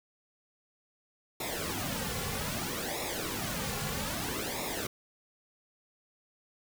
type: noise with flanger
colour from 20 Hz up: pink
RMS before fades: -35 dBFS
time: 1.4-4.87 s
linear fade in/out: 5 ms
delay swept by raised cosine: 0.65 to 3.25 ms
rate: 0.62 Hz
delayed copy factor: -0.75
effects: none